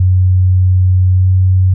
sine tone with pitch glide, 92.2 to 93.11 Hz, F#2 to F#2, -6 to +11 cents, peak -6 dBFS, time 0-1.74 s, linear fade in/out 5 ms, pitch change +17 cents, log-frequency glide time 1.14-1.28 s, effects none

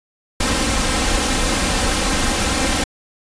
pink noise with comb filter, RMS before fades -18 dBFS, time 0.4-2.84 s, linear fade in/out 5 ms, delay 3.8 ms, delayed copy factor +0.6, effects resampled to 22050 Hz

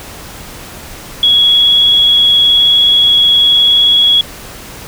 sine tone with vibrato, 3343 Hz, G#7, 11 cents sharp, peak -5 dBFS, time 1.23-4.21 s, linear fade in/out 2 ms, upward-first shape sine, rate 19 Hz, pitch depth 14 cents each way, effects pink hiss -30 dBFS RMS until 4.87 s

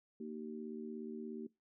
harmonic tone, 76.9 Hz, D#2, 20 cents flat, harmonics 3 / 4 / 5, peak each -44 / -50 / -47 dBFS, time 0.2-1.47 s, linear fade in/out 5 ms, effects noise-tail reverb RT60 0.2 s tail -21 dB re dry

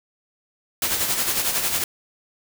white noise with tremolo, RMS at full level -21 dBFS, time 0.82-1.84 s, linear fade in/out 2 ms, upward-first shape sine, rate 11 Hz, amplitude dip 50%, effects none

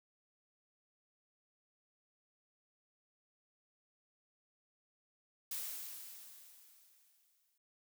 blue noise with exponential decay, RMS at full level -40 dBFS, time 5.51-7.58 s, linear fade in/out 5 ms, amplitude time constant 450 ms, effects none

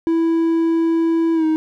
triangle tone with pitch glide, 329.6 to 314.9 Hz, E4 to D#4, 0 to +21 cents, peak -12 dBFS, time 0.07-1.56 s, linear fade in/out 0 ms, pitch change -79 cents, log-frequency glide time 1.34-1.45 s, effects none

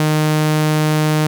sawtooth tone, 153.8 Hz, D#3, 20 cents flat, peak -9 dBFS, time 0-1.27 s, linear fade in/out 2 ms, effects none

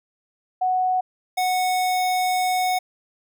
sine / square tone pair in turn, 740 / 736.3 Hz, F#5 / F#5, 0 / -9 cents, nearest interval unison, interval 9 cents, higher first, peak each -18 / -20 dBFS, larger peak first, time 0.61-1.01 / 1.37-2.79 s, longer second, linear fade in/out 10 ms, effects none

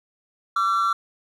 triangle tone pair together, 1159 / 1355.8 Hz, D6 / E6, -23 / +48 cents, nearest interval minor third, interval 271 cents, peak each -20 / -18 dBFS, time 0.56-0.93 s, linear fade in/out 5 ms, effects tanh soft clip ceiling -12 dBFS

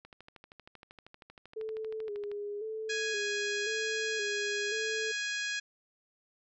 click train, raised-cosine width 0.3 ms, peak -34 dBFS, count 30, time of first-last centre 0.05-2.316 s, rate 12.8 Hz
sine tone with vibrato, 424.3 Hz, G#4, 37 cents sharp, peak -35 dBFS, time 1.56-5.12 s, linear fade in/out 10 ms, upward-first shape square, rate 0.95 Hz, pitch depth 56 cents each way
harmonic tone, 830 Hz, G#5, 1 cent flat, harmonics 2 / 3 / 4 / 5 / 6 / 7 / 8 / 9, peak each -35 / -39 / -41 / -43 / -45 / -46 / -47 / -48 dBFS, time 2.89-5.6 s, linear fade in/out 10 ms
effects none

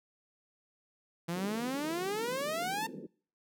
sawtooth exponential sweep, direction up, 165.4 to 915 Hz, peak -29 dBFS, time 1.28-2.87 s, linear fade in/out 10 ms
pink band-pass noise, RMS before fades -45 dBFS, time 1.35-3.07 s, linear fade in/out 10 ms, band 150 to 520 Hz, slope 96 dB/octave
effects noise-tail reverb RT60 0.5 s tail -25 dB re dry

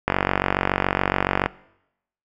click train, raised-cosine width 0.5 ms, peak -3 dBFS, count 66, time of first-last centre 0.08-1.46 s, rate 47.1 Hz, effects noise-tail reverb RT60 0.8 s tail -20 dB re dry

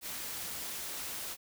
white noise, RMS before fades -40 dBFS, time 0.01-1.37 s, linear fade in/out 50 ms, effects none

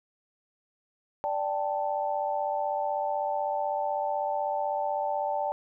sine chord, D suspended fourth, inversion none, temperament equal, 587.3 / 784 / 880 Hz, D5 / G5 / A5, 0 / 0 / 0 cents, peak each -31 dBFS, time 1.24-5.52 s, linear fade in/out 0 ms, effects none

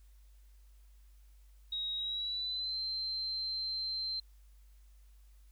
sine tone with pitch glide, 3800 to 4120 Hz, A#7 to C8, +33 to -28 cents, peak -34 dBFS, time 1.72-4.2 s, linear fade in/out 5 ms, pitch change +139 cents, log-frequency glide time 1.96-2.79 s, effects added 50 Hz sine -56 dBFS peak until 5.51 s + white hiss -73 dBFS RMS until 5.51 s

